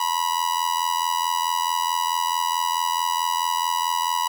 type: tone with amplitude modulation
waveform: 45% pulse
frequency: 976 Hz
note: B5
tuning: 21 cents flat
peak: -17 dBFS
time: 0-4.28 s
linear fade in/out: 5 ms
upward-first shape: sine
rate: 84.6 Hz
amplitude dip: 90%
effects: none